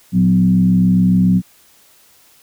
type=tone with frequency modulation; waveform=sine; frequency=182.7 Hz; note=F#3; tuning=22 cents flat; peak=-9 dBFS; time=0.12-1.42 s; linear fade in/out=50 ms; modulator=67.1 Hz; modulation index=0.68; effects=white hiss -50 dBFS RMS until 2.42 s